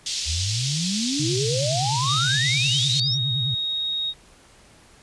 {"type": "band-pass noise", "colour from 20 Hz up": "pink", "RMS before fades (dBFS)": -28, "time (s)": [0.06, 3], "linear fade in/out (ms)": 2, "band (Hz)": [3500, 6800], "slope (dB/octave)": 24}
{"type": "exponential sweep", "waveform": "sine", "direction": "up", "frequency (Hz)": [72.3, 5800], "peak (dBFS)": -24, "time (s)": [0.25, 3.18], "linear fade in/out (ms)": 50}
{"type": "tone with vibrato", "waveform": "sine", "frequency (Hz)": 130.4, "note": "C3", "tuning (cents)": -5, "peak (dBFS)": -24, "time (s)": [1.19, 3.55], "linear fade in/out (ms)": 10, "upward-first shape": "sine", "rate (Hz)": 9.7, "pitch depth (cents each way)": 190}
{"type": "tone with pitch glide", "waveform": "sine", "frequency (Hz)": [3729, 3753], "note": ["A#7", "A#7"], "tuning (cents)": [0, 11], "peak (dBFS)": -23, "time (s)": [2.04, 4.14], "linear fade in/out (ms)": 50, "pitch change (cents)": 11, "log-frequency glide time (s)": [2.26, 3.58]}
{"effects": ["pink hiss -52 dBFS RMS until 5.02 s", "resampled to 24000 Hz"]}